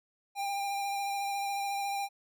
square tone with vibrato, 798 Hz, G5, 31 cents sharp, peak -32 dBFS, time 0.35-2.09 s, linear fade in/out 50 ms, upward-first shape sine, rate 14 Hz, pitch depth 16 cents each way, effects none

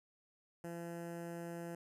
15% pulse tone with notch filter, 170 Hz, F3, 46 cents flat, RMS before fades -45 dBFS, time 0.64-1.75 s, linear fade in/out 2 ms, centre 3800 Hz, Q 0.57, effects resampled to 32000 Hz

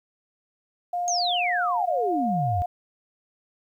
sine tone with pitch glide, 707 to 711.9 Hz, F5 to F5, +21 to +33 cents, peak -24 dBFS, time 0.93-2.66 s, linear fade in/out 5 ms, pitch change +12 cents, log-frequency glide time 1.09-1.35 s
sine exponential sweep, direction down, 6645 to 83.2 Hz, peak -24 dBFS, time 1.08-2.62 s, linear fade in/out 0 ms
effects 10-bit

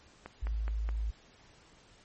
click train, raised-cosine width 0.5 ms, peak -27 dBFS, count 4, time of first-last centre 0.26-0.89 s, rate 4.76 Hz
sine tone, 54 Hz, A1, 32 cents flat, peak -30 dBFS, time 0.42-1.11 s, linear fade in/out 10 ms
effects pink hiss -60 dBFS RMS until 2.04 s + MP3 32 kbps

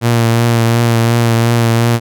sawtooth tone with vibrato, 116.54 Hz, A#2, in tune, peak -5 dBFS, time 0.01-2 s, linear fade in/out 50 ms, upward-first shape triangle, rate 2.8 Hz, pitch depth 31 cents each way, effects none

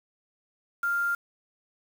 sine tone with quantisation, 1396.9 Hz, F6, in tune, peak -24 dBFS, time 0.83-1.15 s, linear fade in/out 5 ms, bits 7, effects none

